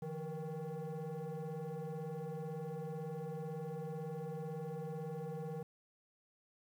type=tone with frequency modulation; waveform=sine; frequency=150 Hz; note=D3; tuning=37 cents sharp; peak=-37 dBFS; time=0.02-5.63 s; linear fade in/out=5 ms; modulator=318 Hz; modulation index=1.5; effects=tanh soft clip ceiling -39 dBFS + 11-bit